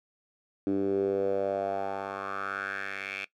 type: tone with band-pass filter sweep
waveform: 10% pulse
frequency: 98 Hz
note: G2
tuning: in tune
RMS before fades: -31 dBFS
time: 0.67-3.25 s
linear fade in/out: 0 ms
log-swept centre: 300 to 2500 Hz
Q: 4.4
effects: noise-tail reverb RT60 0.1 s tail -18 dB re dry